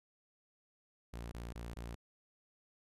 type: tone bursts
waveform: sawtooth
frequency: 58.27 Hz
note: A#1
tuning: in tune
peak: -39 dBFS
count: 4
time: 1.13-1.953 s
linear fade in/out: 10 ms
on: 190 ms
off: 21 ms
effects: resampled to 32000 Hz